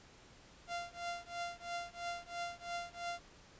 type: tone with tremolo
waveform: sawtooth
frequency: 693 Hz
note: F5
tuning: 14 cents flat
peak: -33 dBFS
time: 0.67-3.2 s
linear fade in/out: 50 ms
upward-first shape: triangle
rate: 3 Hz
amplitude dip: 100%
effects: pink hiss -60 dBFS RMS until 3.59 s + resampled to 16000 Hz